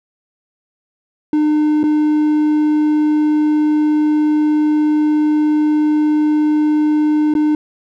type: tone with dropouts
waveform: triangle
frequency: 302.8 Hz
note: D#4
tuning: 47 cents flat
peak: -9 dBFS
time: 1.33-7.55 s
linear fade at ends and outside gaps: 2 ms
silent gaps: 1.832-1.838 / 7.339-7.351 s
effects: none